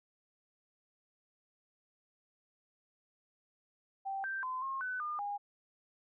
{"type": "tone with pitch steps", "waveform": "sine", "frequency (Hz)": [780, 1567, 1026, 1074, 1504, 1210, 815], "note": ["G5", "G6", "C6", "C6", "F#6", "D#6", "G#5"], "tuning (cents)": [-9, -1, -34, 45, 28, -49, -33], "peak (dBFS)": -35, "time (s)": [4.05, 5.38], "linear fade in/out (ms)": 20, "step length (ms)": 190, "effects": []}